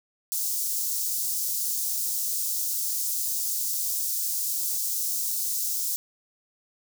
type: high-pass noise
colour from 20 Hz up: white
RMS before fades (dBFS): -28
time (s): 0.32-5.96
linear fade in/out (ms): 0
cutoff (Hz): 5300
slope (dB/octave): 24
effects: none